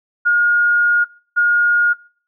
sine tone pair in turn, 1429 / 1429 Hz, F6 / F6, +39 / +39 cents, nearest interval unison, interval 0 cents, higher neither, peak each -10 dBFS, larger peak neither, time 0.25-1.05 / 1.36-1.94 s, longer first, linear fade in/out 20 ms, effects noise-tail reverb RT60 0.5 s tail -24 dB re dry

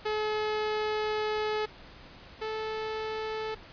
sawtooth tone pair in turn, 427.8 / 436.5 Hz, A4 / A4, -49 / -14 cents, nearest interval unison, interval 35 cents, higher second, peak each -24 / -28 dBFS, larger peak first, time 0.05-1.66 / 2.41-3.55 s, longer first, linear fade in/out 10 ms, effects pink hiss -50 dBFS RMS until 3.72 s + resampled to 11025 Hz

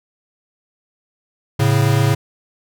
square tone pair together, 110 / 138.59 Hz, A2 / C#3, 0 / 0 cents, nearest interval major third, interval 400 cents, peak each -16 dBFS, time 1.59-2.15 s, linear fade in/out 10 ms, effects none

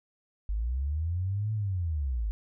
sine linear two-way sweep, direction up then down, 49 to 110 to 49 Hz, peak -27 dBFS, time 0.49-2.31 s, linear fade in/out 0 ms, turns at 1.53 s, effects none

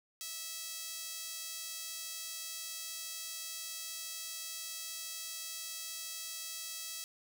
sawtooth tone with high-pass filter, 653 Hz, E5, 17 cents flat, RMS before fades -43 dBFS, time 0.21-7.04 s, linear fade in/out 0 ms, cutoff 4800 Hz, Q 0.92, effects none

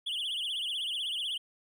triangle tone with vibrato, 3136 Hz, G7, in tune, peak -30 dBFS, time 0.06-1.38 s, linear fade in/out 10 ms, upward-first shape triangle, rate 16 Hz, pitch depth 210 cents each way, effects none

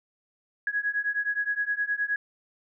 sine beating tone pair, 1661.2 / 1670.8 Hz, G#6 / G#6, 0 / +10 cents, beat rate 9.6 Hz, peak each -29 / -28 dBFS, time 0.67-2.16 s, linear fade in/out 2 ms, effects none

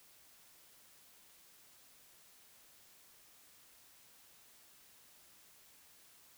silence, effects white hiss -63 dBFS RMS until 6.37 s

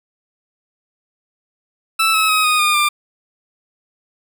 20% pulse tone with pitch steps, 1318.5 / 1292.1 / 1266.3 / 1240.9 / 1216.1 / 1191.7 Hz, E6 / E6 / D#6 / D#6 / D#6 / D6, 0 / -35 / +30 / -5 / -40 / +25 cents, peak -8 dBFS, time 1.99-2.89 s, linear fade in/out 10 ms, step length 150 ms, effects none

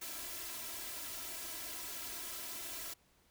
white noise with comb filter, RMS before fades -44 dBFS, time 0.01-2.94 s, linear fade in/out 10 ms, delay 3 ms, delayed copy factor +0.9, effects pink hiss -70 dBFS RMS until 3.3 s

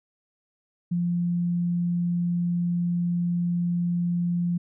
sine tone, 174 Hz, F3, 6 cents flat, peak -22 dBFS, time 0.91-4.58 s, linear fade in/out 10 ms, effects none

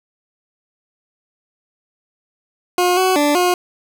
20% pulse tone with pitch steps, 358.2 / 373 / 292.5 / 358.3 Hz, F4 / F#4 / D4 / F4, +44 / +14 / -7 / +44 cents, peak -8 dBFS, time 2.78-3.54 s, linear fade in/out 2 ms, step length 190 ms, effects none

